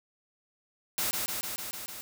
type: noise with echo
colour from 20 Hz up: white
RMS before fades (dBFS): -30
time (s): 0.98-1.11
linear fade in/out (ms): 0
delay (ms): 150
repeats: 6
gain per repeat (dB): -2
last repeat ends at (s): 2.01
effects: none